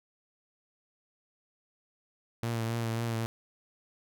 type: tone with vibrato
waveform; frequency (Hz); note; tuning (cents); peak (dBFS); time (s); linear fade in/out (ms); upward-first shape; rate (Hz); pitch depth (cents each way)
sawtooth; 115.1; A#2; -22; -26; 2.43-3.26; 0; triangle; 3.7; 38
effects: none